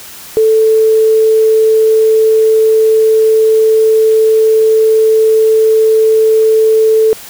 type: tone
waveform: sine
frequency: 440 Hz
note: A4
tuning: in tune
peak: -5 dBFS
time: 0.37-7.13 s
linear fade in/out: 0 ms
effects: white hiss -31 dBFS RMS until 7.29 s